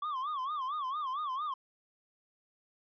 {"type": "tone with vibrato", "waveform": "triangle", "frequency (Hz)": 1123, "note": "C#6", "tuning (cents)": 22, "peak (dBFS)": -31, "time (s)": [0.02, 1.54], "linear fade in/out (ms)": 5, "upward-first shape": "sine", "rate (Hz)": 4.4, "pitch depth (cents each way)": 170, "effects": ["resampled to 11025 Hz"]}